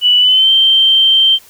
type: tone with pitch glide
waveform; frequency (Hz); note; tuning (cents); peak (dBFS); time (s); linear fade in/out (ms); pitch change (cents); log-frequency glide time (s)
sine; 2960 to 3134; F#7 to G7; 0 to -1; -6; 0.01-1.39; 50; +99; 0.19-0.51
effects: white hiss -43 dBFS RMS until 1.49 s